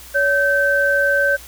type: tone pair together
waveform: sine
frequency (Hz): 565 / 1547.2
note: C#5 / G6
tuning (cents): +33 / -23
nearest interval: octave + perfect fourth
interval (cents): 1744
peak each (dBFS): -18 / -15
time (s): 0.14-1.37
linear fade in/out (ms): 20
effects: added 60 Hz sine -43 dBFS peak until 1.47 s + white hiss -40 dBFS RMS until 1.47 s